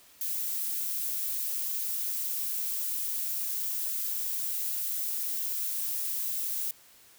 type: noise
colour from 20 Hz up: violet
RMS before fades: -32 dBFS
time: 0.21-6.71 s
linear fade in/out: 2 ms
effects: white hiss -57 dBFS RMS until 7.18 s